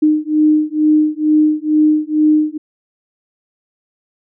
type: beating tone pair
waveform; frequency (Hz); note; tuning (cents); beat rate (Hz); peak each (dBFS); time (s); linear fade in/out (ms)
sine; 304.9 / 307.1; D#4 / D#4; -35 / -23; 2.2; -13; 0.02-2.58; 10
effects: none